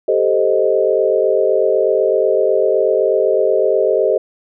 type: chord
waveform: sine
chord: A half-diminished seventh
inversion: third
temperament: equal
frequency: 392 / 440 / 523.3 / 622.3 Hz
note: G4 / A4 / C5 / Eb5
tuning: 0 / 0 / 0 / 0 cents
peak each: -17 dBFS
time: 0.08-4.18 s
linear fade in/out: 5 ms
effects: none